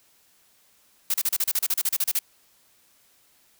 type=noise bursts; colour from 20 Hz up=blue; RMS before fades=-23 dBFS; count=15; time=1.1-2.191 s; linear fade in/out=5 ms; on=41 ms; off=34 ms; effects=white hiss -61 dBFS RMS until 3.59 s

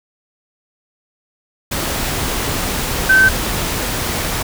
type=tone in noise; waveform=sine; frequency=1541 Hz; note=G6; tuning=30 cents flat; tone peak=-7 dBFS; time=3.09-3.29 s; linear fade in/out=10 ms; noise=pink; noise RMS=-20 dBFS; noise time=1.71-4.43 s; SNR=+10 dB; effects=none

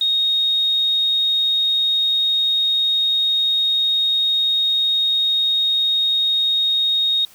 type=tone; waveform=sine; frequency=3729 Hz; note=A#7; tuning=in tune; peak=-15 dBFS; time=0.01-7.25 s; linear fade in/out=2 ms; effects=white hiss -48 dBFS RMS until 7.34 s

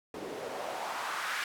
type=noise with band-pass filter sweep; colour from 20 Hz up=white; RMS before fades=-37 dBFS; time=0.14-1.44 s; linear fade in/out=2 ms; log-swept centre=330 to 1700 Hz; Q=2.2; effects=none

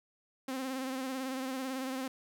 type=tone with vibrato; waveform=sawtooth; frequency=262.2 Hz; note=C4; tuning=4 cents sharp; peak=-31 dBFS; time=0.48-2.08 s; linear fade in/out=5 ms; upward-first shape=sine; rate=18 Hz; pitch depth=44 cents each way; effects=none

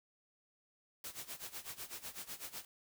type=noise with tremolo; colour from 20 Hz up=white; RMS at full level=-44 dBFS; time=1.04-2.65 s; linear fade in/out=2 ms; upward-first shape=sine; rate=8 Hz; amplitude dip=85%; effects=none

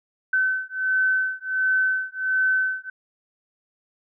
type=beating tone pair; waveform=sine; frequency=1524 / 1525.4 Hz; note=G6 / G6; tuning=-49 / -48 cents; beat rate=1.4 Hz; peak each=-23 dBFS; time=0.33-2.9 s; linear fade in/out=5 ms; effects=none

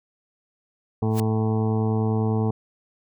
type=harmonic tone; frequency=110 Hz; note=A2; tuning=in tune; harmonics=1 / 2 / 3 / 4 / 6 / 7 / 8 / 9 / 10; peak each=-22 / -25 / -33 / -28 / -41 / -35 / -39 / -41 / -44 dBFS; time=1.02-2.51 s; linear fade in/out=5 ms
type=noise with exponential growth; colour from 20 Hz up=white; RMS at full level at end=-29 dBFS; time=1.1-1.2 s; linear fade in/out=2 ms; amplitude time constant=21 ms
effects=none

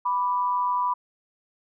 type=tone pair together; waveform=sine; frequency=987.8 / 1174.7 Hz; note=B5 / D6; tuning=0 / 0 cents; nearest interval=minor third; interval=300 cents; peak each=-22 / -30 dBFS; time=0.05-0.94 s; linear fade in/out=10 ms; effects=none

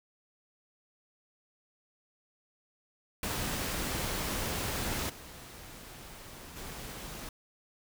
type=noise with level steps; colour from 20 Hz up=pink; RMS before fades=-34 / -48 / -43 dBFS; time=3.23-7.29 s; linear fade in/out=2 ms; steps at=5.09 / 6.56 s; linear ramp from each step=10 ms; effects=none

